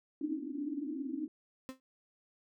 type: band-pass noise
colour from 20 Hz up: pink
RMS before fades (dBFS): -38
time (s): 0.21-1.28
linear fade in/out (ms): 5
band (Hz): 270 to 310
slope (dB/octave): 96
type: tone with exponential decay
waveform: 35% pulse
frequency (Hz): 261.6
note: C4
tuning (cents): 0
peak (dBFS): -35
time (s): 1.69-1.8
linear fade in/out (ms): 0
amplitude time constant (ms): 23
effects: none